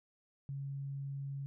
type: tone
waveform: sine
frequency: 138.59 Hz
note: C#3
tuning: in tune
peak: -38 dBFS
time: 0.49-1.46 s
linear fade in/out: 0 ms
effects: none